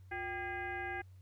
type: tone with frequency modulation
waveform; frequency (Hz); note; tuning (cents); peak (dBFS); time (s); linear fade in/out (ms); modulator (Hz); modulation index
sine; 1203; D6; +41; -37; 0.11-1.02; 10; 423; 2.2
effects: added 93 Hz sine -53 dBFS peak until 1.21 s + pink hiss -75 dBFS RMS until 1.21 s